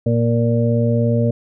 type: harmonic tone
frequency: 116.8 Hz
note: A#2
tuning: 4 cents sharp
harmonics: 1 / 2 / 4 / 5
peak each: -16 / -19 / -22 / -23 dBFS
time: 0.06-1.31 s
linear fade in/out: 5 ms
effects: none